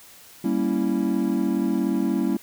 triangle chord, G diminished seventh, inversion none, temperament equal, 196 / 233.1 / 277.2 / 329.6 Hz, G3 / Bb3 / Db4 / Fb4, 0 / 0 / 0 / 0 cents, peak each -24 dBFS, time 0.44-2.37 s, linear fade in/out 5 ms, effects white hiss -48 dBFS RMS until 2.42 s

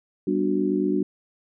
sine chord, G major seventh, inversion none, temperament just, 196 / 245 / 294 / 367.5 Hz, G3 / B3 / D4 / F#4, 0 / -14 / +2 / -12 cents, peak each -26 / -30 / -24 / -25 dBFS, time 0.27-1.03 s, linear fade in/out 5 ms, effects none

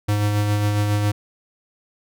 square tone with tremolo, 103.83 Hz, G#2, in tune, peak -17 dBFS, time 0.08-1.12 s, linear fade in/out 10 ms, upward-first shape sine, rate 7.3 Hz, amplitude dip 30%, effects none

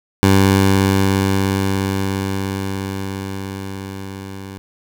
15% pulse tone with level ramp, 97 Hz, G2, 18 cents flat, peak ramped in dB -3 to -24 dBFS, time 0.23-4.58 s, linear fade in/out 0 ms, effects none

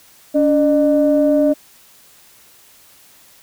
sine tone pair together, 285.8 / 605.2 Hz, D4 / D#5, -47 / -48 cents, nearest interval octave + minor second, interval 1299 cents, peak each -13 dBFS, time 0.34-1.54 s, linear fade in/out 20 ms, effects tanh soft clip ceiling -4 dBFS + white hiss -48 dBFS RMS until 3.42 s

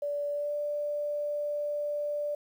sine tone with pitch glide, 579 to 587.4 Hz, D5 to D5, -25 to 0 cents, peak -29 dBFS, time 0.02-2.35 s, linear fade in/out 5 ms, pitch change +25 cents, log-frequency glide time 0.29-0.54 s, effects 10-bit

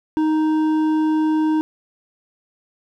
sine tone with hard clipping, 311.7 Hz, D#4, 3 cents sharp, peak -17 dBFS, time 0.17-1.61 s, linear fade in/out 0 ms, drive 7 dB, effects none

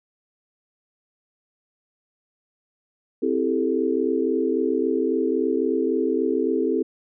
sine chord, A minor seventh, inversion first, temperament equal with one note detuned, 261.6 / 329.6 / 396.3 / 440 Hz, C4 / E4 / G4 / A4, 0 / 0 / +19 / 0 cents, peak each -25 dBFS, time 3.22-6.83 s, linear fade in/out 10 ms, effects none

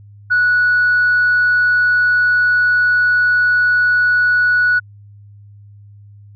sine tone, 1470 Hz, F#6, 12 cents flat, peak -9 dBFS, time 0.3-4.8 s, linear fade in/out 20 ms, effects tanh soft clip ceiling -7 dBFS + added 102 Hz sine -38 dBFS peak until 6.35 s

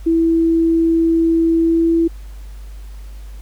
sine tone with pitch glide, 329.6 to 332.1 Hz, E4 to E4, 0 to +13 cents, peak -11 dBFS, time 0.06-2.08 s, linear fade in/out 10 ms, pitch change +13 cents, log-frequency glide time 1.58-1.94 s, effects added 50 Hz sine -30 dBFS peak until 3.41 s + pink hiss -49 dBFS RMS until 3.41 s

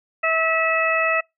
harmonic tone, 649 Hz, E5, 27 cents flat, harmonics 1 / 2 / 3 / 4, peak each -23 / -23 / -23 / -23 dBFS, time 0.23-1.21 s, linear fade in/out 10 ms, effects noise-tail reverb RT60 0.2 s tail -26 dB re dry

